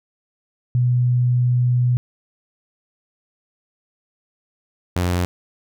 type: tone pair in turn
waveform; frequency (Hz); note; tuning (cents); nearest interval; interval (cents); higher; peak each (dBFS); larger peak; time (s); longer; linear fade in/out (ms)
sine / sawtooth; 123.47 / 88.87; B2 / F2; 0 / +31; tritone; 569; first; -14; neither; 0.75-1.97 / 4.96-5.25; first; 0
effects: none